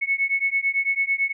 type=beating tone pair; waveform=sine; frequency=2199 / 2208 Hz; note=C#7 / C#7; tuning=-14 / -7 cents; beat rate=9 Hz; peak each=-23 dBFS; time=0.01-1.33 s; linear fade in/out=20 ms; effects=none